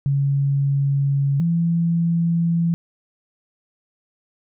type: tone pair in turn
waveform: sine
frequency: 139.5 / 168.37 Hz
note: C#3 / E3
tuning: +11 / +37 cents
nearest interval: minor third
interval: 326 cents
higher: second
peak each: -16 / -16 dBFS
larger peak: neither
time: 0.06-1.4 / 1.4-2.74 s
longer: neither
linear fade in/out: 0 ms
effects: none